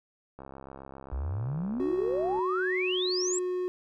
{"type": "click train", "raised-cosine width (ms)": 1, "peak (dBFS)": -30, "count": 136, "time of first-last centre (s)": [0.39, 2.39], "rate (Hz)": 67.5}
{"type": "exponential sweep", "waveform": "sine", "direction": "up", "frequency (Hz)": [59.9, 7930], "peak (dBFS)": -29, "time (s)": [1.12, 3.39], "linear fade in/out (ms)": 5}
{"type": "tone with pitch glide", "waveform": "triangle", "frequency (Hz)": [370, 363.4], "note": ["F#4", "F#4"], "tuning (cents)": [0, -31], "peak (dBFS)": -26, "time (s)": [1.8, 3.68], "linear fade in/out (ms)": 0, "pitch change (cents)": -31, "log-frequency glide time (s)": [2.61, 3.39]}
{"effects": []}